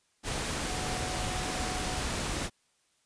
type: tone in noise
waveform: sine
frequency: 737 Hz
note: F#5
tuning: 7 cents flat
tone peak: -40 dBFS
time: 0.66-2.05 s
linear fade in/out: 50 ms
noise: pink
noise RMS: -33 dBFS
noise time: 0.23-2.5 s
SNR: -10 dB
effects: white hiss -71 dBFS RMS until 3.05 s + resampled to 22050 Hz